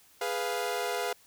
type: chord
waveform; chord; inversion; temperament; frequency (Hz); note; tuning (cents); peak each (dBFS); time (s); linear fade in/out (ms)
sawtooth; F diminished; first; equal; 415.3 / 493.9 / 698.5; Ab4 / Cb5 / F5; 0 / 0 / 0; -31 / -30 / -30; 0.21-1.13; 5
effects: white hiss -60 dBFS RMS until 1.26 s